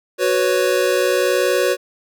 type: chord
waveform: square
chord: F# suspended fourth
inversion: none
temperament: equal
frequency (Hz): 370 / 493.9 / 554.4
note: F#4 / B4 / C#5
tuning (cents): 0 / 0 / 0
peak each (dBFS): -20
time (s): 0.18-1.77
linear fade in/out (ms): 50
effects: none